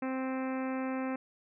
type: harmonic tone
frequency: 261.6 Hz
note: C4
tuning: in tune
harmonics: 1 / 2 / 3 / 4 / 5 / 6 / 7 / 8 / 9 / 10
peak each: -33 / -39 / -43 / -45 / -47 / -49 / -50 / -51 / -52 / -53 dBFS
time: 0.02-1.16 s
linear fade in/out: 5 ms
effects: none